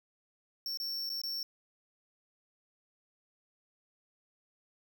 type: tone with dropouts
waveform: square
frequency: 5450 Hz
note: F8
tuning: 43 cents flat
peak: -35 dBFS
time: 0.66-1.43 s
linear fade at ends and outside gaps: 1 ms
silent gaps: 0.773-0.8 / 1.093-1.1 / 1.216-1.236 s
effects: 11-bit

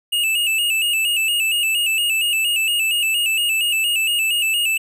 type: tone with vibrato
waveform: square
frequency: 2746 Hz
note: F7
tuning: 30 cents flat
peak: -17 dBFS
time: 0.12-4.78 s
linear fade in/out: 10 ms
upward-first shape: square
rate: 4.3 Hz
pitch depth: 70 cents each way
effects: none

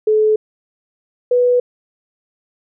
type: tone pair in turn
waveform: sine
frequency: 430.6 / 492.2 Hz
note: A4 / B4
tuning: -37 / -6 cents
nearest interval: major second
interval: 231 cents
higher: second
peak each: -10 dBFS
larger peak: neither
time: 0.07-0.36 / 1.31-1.6 s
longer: neither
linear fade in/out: 5 ms
effects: none

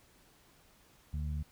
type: harmonic tone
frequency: 74.9 Hz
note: D2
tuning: 35 cents sharp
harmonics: 1 / 2 / 3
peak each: -34 / -40 / -49 dBFS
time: 1.13-1.43 s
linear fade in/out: 10 ms
effects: pink hiss -64 dBFS RMS until 1.51 s

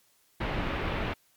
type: low-pass noise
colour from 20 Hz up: pink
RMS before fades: -31 dBFS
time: 0.4-1.14 s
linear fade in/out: 10 ms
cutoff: 3000 Hz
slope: 24 dB/octave
effects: white hiss -66 dBFS RMS until 1.36 s + MP3 96 kbps

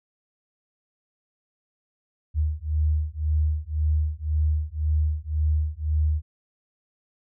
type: beating tone pair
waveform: sine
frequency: 75.8 / 77.7 Hz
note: D#2 / D#2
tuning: -45 / -2 cents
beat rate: 1.9 Hz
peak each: -24 dBFS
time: 2.34-6.22 s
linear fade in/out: 50 ms
effects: none

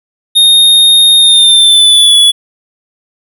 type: tone with pitch glide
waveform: square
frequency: 3697 to 3410 Hz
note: A#7 to G#7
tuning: -15 to +45 cents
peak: -3 dBFS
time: 0.35-2.32 s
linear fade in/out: 20 ms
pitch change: -140 cents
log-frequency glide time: 1.17-2.17 s
effects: none

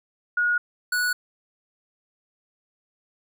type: tone pair in turn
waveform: sine / square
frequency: 1446 / 1470.4 Hz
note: F#6 / F#6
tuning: -40 / -11 cents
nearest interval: unison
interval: 29 cents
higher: second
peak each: -19 / -22 dBFS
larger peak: first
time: 0.37-0.58 / 0.92-1.13 s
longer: neither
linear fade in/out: 5 ms
effects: none

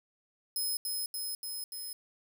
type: tone with echo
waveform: 5% pulse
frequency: 5130 Hz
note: E8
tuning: 48 cents flat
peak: -25 dBFS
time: 0.56-0.77 s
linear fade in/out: 2 ms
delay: 290 ms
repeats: 4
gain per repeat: -2 dB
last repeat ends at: 1.93 s
effects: 10-bit

